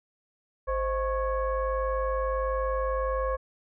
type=tone with frequency modulation; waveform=sine; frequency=523.3 Hz; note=C5; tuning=in tune; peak=-25 dBFS; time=0.67-3.37 s; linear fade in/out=20 ms; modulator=574 Hz; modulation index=1.1; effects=none